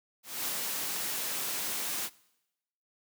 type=noise with ADSR envelope; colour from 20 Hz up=white; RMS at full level=-32 dBFS; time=0.23-2.1 s; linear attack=250 ms; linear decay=8 ms; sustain=-2 dB; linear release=52 ms; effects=noise-tail reverb RT60 0.9 s tail -22 dB re dry + high-pass 150 Hz 12 dB/octave